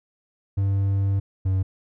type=tone pair in turn; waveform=triangle; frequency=98.3 / 94.8 Hz; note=G2 / F#2; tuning=+5 / +43 cents; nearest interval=minor second; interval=62 cents; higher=first; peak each=-17 dBFS; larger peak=neither; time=0.57-1.2 / 1.45-1.63 s; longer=first; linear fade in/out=10 ms; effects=none